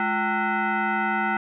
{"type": "tone with frequency modulation", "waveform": "sine", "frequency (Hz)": 349.2, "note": "F4", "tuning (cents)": 0, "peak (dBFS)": -21, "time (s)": [0, 1.37], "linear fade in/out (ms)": 2, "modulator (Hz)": 561, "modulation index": 2.9, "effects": []}